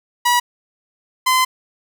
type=tone pair in turn; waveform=sawtooth; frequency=970 / 1027.7 Hz; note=B5 / C6; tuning=-31 / -31 cents; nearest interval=minor second; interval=100 cents; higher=second; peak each=-9 dBFS; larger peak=neither; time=0.25-0.4 / 1.26-1.45 s; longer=second; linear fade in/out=10 ms; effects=none